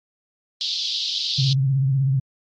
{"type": "band-pass noise", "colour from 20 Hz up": "white", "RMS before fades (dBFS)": -25, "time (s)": [0.61, 1.53], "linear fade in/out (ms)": 0, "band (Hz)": [3300, 4800], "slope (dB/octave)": 48}
{"type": "tone with vibrato", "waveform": "sine", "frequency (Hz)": 134.8, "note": "C#3", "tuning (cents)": -48, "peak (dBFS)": -16, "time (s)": [1.38, 2.2], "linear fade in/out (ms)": 10, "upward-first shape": "triangle", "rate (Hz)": 16, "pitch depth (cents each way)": 85}
{"effects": ["MP3 48 kbps"]}